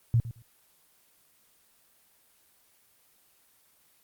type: tone with echo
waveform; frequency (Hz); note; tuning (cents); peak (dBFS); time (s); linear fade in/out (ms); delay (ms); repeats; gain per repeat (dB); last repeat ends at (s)
sine; 116.54; A#2; 0; -19; 0.14-0.2; 0; 110; 2; -15; 0.42
effects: white hiss -64 dBFS RMS until 4.03 s + Opus 24 kbps